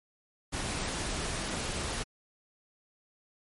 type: noise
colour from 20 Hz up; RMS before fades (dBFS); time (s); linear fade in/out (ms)
pink; -34; 0.52-2.04; 20
effects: MP3 48 kbps